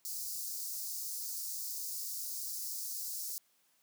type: high-pass noise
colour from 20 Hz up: white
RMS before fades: -40 dBFS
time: 0.05-3.38 s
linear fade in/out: 0 ms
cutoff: 4600 Hz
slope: 48 dB/octave
effects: white hiss -72 dBFS RMS until 3.82 s + high-pass 150 Hz 12 dB/octave